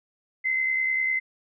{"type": "tone with amplitude modulation", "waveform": "sine", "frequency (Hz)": 2059, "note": "C7", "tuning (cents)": -28, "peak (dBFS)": -20, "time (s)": [0.44, 1.2], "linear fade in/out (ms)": 20, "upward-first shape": "sine", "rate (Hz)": 70, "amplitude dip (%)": 45, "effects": []}